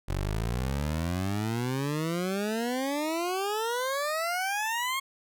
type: exponential sweep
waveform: 20% pulse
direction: up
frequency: 44.93 to 1093 Hz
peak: -23 dBFS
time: 0.08-5 s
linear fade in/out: 10 ms
effects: none